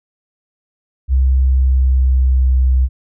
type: tone with pitch glide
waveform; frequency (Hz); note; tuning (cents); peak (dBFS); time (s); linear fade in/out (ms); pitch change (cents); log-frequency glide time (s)
sine; 65.41 to 64.25; C2 to C2; 0 to -31; -9; 1.08-2.89; 50; -31; 1.4-2.57
effects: none